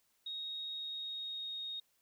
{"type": "tone with pitch glide", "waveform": "sine", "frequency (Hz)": [3754, 3728], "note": ["A#7", "A#7"], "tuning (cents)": [11, -1], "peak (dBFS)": -39, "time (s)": [0.26, 1.8], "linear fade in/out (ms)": 5, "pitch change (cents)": -12, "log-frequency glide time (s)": [0.74, 1.55], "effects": ["white hiss -75 dBFS RMS until 2.01 s"]}